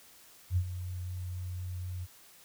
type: tone with ADSR envelope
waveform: sine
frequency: 90.4 Hz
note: F#2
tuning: 40 cents flat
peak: -23 dBFS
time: 0.5-2.07 s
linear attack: 67 ms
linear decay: 70 ms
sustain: -12 dB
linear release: 36 ms
effects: white hiss -57 dBFS RMS until 2.44 s